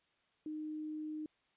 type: tone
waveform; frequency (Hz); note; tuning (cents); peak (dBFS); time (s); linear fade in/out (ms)
sine; 307.7; D#4; -19; -39; 0.46-1.26; 2
effects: white hiss -75 dBFS RMS until 1.56 s + resampled to 8000 Hz